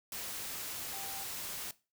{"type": "tone in noise", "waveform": "sine", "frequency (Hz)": 784, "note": "G5", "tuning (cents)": 0, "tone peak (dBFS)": -47, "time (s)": [0.93, 1.24], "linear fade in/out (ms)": 2, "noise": "white", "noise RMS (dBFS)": -41, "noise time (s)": [0.12, 1.71], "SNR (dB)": -9, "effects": ["noise-tail reverb RT60 0.3 s tail -19 dB re dry"]}